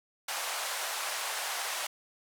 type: band-pass noise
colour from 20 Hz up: pink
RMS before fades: -35 dBFS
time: 0.28-1.87 s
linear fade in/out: 5 ms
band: 660 to 13000 Hz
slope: 24 dB/octave
effects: none